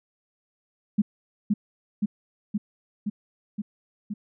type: tone with echo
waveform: sine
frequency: 207.7 Hz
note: G#3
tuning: in tune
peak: -16 dBFS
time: 0.98-1.02 s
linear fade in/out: 10 ms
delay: 520 ms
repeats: 6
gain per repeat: -2 dB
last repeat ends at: 4.14 s
effects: none